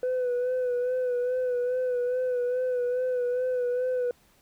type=tone with vibrato; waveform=sine; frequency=498.8 Hz; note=B4; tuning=17 cents sharp; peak=-22 dBFS; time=0.03-4.11 s; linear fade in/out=2 ms; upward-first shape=sine; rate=2.4 Hz; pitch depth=39 cents each way; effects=tanh soft clip ceiling -23 dBFS + pink hiss -62 dBFS RMS until 4.41 s